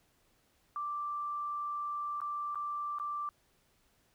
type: tone with dropouts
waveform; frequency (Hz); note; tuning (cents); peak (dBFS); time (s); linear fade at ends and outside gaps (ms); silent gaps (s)
sine; 1174.7; D6; 0; -34; 0.76-3.29; 1; 2.204-2.216 / 2.547-2.556 / 2.986-2.998
effects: pink hiss -71 dBFS RMS until 4.14 s